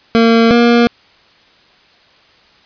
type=tone pair in turn; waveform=25% pulse; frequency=228.9 / 236.8 Hz; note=A#3 / A#3; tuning=-31 / +27 cents; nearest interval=minor second; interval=58 cents; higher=second; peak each=-3 dBFS; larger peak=neither; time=0.15-0.51 / 0.51-0.87 s; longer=neither; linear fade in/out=0 ms; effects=white hiss -48 dBFS RMS until 2.65 s + resampled to 11025 Hz